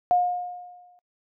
sine tone with exponential decay, 715 Hz, F5, 41 cents sharp, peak -15 dBFS, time 0.11-0.99 s, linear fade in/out 0 ms, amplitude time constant 190 ms, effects noise-tail reverb RT60 0.1 s tail -26 dB re dry

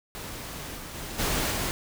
pink noise with level steps, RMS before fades -38 / -40 / -37 / -27 / -29 dBFS, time 0.15-1.71 s, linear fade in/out 0 ms, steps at 0.76 / 0.94 / 1.18 / 1.5 s, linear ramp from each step 20 ms, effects none

